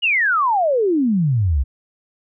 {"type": "exponential sweep", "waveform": "sine", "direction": "down", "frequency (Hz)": [2960, 61.2], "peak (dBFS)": -14, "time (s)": [0.02, 1.64], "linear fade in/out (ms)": 20, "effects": []}